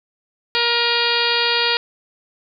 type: harmonic tone with a mistuned harmonic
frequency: 471.9 Hz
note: A#4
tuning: 21 cents sharp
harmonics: 1 / 2 / 3 / 4 / 5 / 6 / 7 / 8 / 9 / 10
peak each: -25 / -25 / -25 / -25 / -25 / -25 / -25 / -25 / -25 / -25 dBFS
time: 0.55-1.77 s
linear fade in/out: 0 ms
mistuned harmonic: 5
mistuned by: +40 cents
effects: none

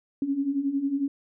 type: beating tone pair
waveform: sine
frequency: 270 / 281 Hz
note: C#4 / C#4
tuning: -45 / +24 cents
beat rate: 11 Hz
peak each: -30 / -25 dBFS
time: 0.22-1.08 s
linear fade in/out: 2 ms
effects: none

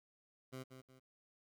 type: tone with echo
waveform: 15% pulse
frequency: 130.3 Hz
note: C3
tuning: 7 cents flat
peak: -39 dBFS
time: 0.52-0.64 s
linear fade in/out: 20 ms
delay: 180 ms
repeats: 2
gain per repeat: -8 dB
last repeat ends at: 1 s
effects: 13-bit

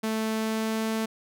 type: tone with pitch glide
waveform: sawtooth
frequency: 220 to 221.5 Hz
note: A3 to A3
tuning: 0 to +12 cents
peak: -22 dBFS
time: 0.03-1.06 s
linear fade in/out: 10 ms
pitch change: +12 cents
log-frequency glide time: 0.35-0.92 s
effects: none

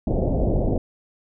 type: low-pass noise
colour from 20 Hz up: pink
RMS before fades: -21 dBFS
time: 0.07-0.78 s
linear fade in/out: 2 ms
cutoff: 690 Hz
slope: 48 dB/octave
effects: none

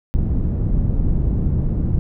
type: low-pass noise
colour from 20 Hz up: pink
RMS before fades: -18 dBFS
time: 0.14-1.99 s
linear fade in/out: 0 ms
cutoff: 180 Hz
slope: 12 dB/octave
effects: none

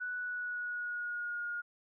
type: tone with pitch glide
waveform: sine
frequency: 1480 to 1428.8 Hz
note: F#6 to F6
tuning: 0 to +39 cents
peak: -35 dBFS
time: 0-1.62 s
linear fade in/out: 20 ms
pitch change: -61 cents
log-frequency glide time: 0.14-1.45 s
effects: none

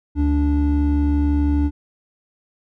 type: tone pair together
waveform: triangle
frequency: 72.9 / 291 Hz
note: D2 / D4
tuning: -12 / -16 cents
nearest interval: 2 octaves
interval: 2396 cents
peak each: -15 / -17 dBFS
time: 0.15-1.71 s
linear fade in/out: 50 ms
effects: none

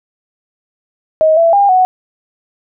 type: tone with pitch steps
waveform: sine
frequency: 630 / 667 / 804 / 741 Hz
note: D#5 / E5 / G5 / F#5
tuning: +21 / +20 / +44 / +2 cents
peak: -6 dBFS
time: 1.21-1.85 s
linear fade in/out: 0 ms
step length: 160 ms
effects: none

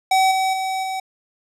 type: tone with level steps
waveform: square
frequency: 761 Hz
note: F#5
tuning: 48 cents sharp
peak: -14 / -18 / -22 / -24 dBFS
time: 0.11-1 s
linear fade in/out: 5 ms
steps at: 0.31 / 0.53 / 0.83 s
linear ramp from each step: 5 ms
effects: low-pass 11000 Hz 12 dB/octave

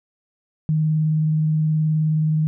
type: tone with vibrato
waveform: sine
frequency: 155.56 Hz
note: D#3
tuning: in tune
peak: -16 dBFS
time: 0.69-2.47 s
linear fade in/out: 0 ms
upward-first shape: sine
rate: 19 Hz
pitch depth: 16 cents each way
effects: none

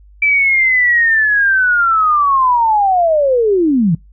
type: linear sweep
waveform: sine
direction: down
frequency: 2329 to 149.5 Hz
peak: -9 dBFS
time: 0.22-3.95 s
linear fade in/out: 5 ms
effects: noise-tail reverb RT60 0.2 s tail -23 dB re dry + added 50 Hz sine -40 dBFS peak until 4.12 s

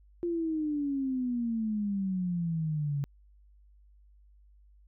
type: exponential sweep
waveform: sine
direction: down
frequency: 349.2 to 139 Hz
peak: -28 dBFS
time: 0.23-3.04 s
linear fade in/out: 0 ms
effects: added 50 Hz sine -56 dBFS peak until 4.87 s

